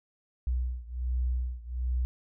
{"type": "beating tone pair", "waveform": "sine", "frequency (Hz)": [61.5, 62.8], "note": ["B1", "B1"], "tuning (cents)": [-7, 30], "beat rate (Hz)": 1.3, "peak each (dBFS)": [-30, -32], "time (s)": [0.47, 2.05], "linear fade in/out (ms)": 0, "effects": []}